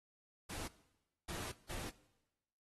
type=noise bursts at uneven times; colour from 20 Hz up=pink; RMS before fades=-45 dBFS; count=3; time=0.49-0.68 / 1.28-1.52 / 1.69-1.9 s; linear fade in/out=10 ms; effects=noise-tail reverb RT60 1.0 s tail -19 dB re dry + AAC 32 kbps